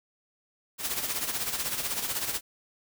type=noise with tremolo; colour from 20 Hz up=white; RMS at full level=-29 dBFS; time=0.78-2.41 s; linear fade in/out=50 ms; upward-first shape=sine; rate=16 Hz; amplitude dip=60%; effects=none